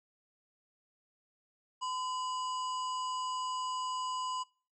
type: harmonic tone with a mistuned harmonic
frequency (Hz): 974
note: B5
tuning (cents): -24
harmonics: 1 / 3 / 5 / 7 / 8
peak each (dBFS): -34 / -44 / -48 / -51 / -52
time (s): 1.81-4.44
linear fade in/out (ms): 20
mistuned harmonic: 1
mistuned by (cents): +73
effects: noise-tail reverb RT60 0.4 s tail -24 dB re dry